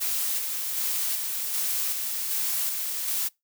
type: noise with tremolo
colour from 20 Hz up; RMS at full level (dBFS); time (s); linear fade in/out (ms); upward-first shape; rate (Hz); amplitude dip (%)
blue; -27; 0-3.29; 20; square; 1.3; 30
effects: noise-tail reverb RT60 0.2 s tail -25 dB re dry